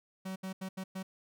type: tone bursts at uneven times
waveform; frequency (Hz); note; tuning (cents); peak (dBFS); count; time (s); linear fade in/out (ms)
45% pulse; 189; F#3; +37; -37; 5; 0.25-0.36 / 0.43-0.53 / 0.61-0.69 / 0.77-0.84 / 0.95-1.03; 10
effects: none